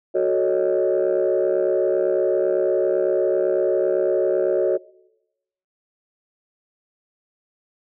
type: chord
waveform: sine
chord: D# half-diminished seventh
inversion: first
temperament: equal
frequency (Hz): 370 / 440 / 554.4 / 622.3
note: F#4 / A4 / C#5 / D#5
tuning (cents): 0 / 0 / 0 / 0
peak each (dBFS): -19 / -23 / -21 / -23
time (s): 0.14-4.78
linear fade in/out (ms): 20
effects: noise-tail reverb RT60 0.9 s tail -22 dB re dry + tanh soft clip ceiling -11 dBFS